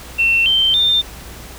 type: tone with pitch steps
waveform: sine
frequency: 2700 / 3119 / 3604 Hz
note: E7 / G7 / A7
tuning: +41 / -9 / +41 cents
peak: -11 dBFS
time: 0.18-1.02 s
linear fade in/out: 20 ms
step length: 280 ms
effects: added 60 Hz sine -36 dBFS peak until 1.58 s + pink hiss -36 dBFS RMS until 1.58 s